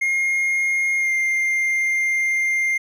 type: tone with pitch glide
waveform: triangle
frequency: 2137 to 2106 Hz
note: C7 to C7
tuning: +36 to +11 cents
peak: -16 dBFS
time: 0.01-2.78 s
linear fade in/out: 10 ms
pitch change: -25 cents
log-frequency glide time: 0.98-1.11 s
effects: none